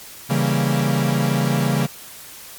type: chord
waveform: 45% pulse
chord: C# diminished seventh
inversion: none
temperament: equal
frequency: 138.59 / 164.81 / 196 / 233.1 Hz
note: C#3 / E3 / G3 / Bb3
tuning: 0 / 0 / 0 / 0 cents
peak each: -20 / -23 / -24 / -24 dBFS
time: 0.29-1.87 s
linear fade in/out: 20 ms
effects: white hiss -39 dBFS RMS until 2.58 s + MP3 96 kbps